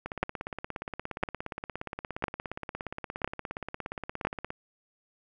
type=two click trains; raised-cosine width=0.5 ms; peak=-20 / -10 dBFS; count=77 / 5; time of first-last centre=0.06-4.504 / 0.23-4.25 s; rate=17.1 / 0.995 Hz; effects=none